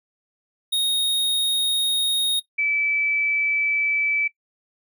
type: tone pair in turn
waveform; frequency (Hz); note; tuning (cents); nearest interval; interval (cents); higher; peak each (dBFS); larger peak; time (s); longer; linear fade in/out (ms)
square / sine; 3729 / 2309; A#7 / D7; 0 / -30; minor sixth; 830; first; -19; neither; 0.72-2.4 / 2.58-4.28; second; 10
effects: noise-tail reverb RT60 0.1 s tail -19 dB re dry